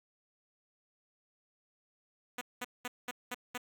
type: tone bursts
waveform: 5% pulse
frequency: 246.9 Hz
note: B3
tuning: in tune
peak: -25 dBFS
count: 6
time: 2.38-3.578 s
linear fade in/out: 5 ms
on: 33 ms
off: 200 ms
effects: none